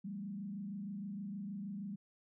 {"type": "tone with frequency modulation", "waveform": "sine", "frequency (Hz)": 199.4, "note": "G3", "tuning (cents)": 30, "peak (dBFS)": -40, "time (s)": [0.04, 1.96], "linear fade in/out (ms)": 10, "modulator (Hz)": 26.4, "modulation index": 0.79, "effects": []}